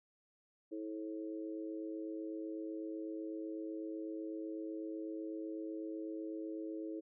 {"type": "harmonic tone", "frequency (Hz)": 108, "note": "A2", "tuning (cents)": -32, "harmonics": [3, 4, 5], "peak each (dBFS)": [-41, -47, -50], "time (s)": [0.71, 7.01], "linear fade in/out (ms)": 20, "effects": []}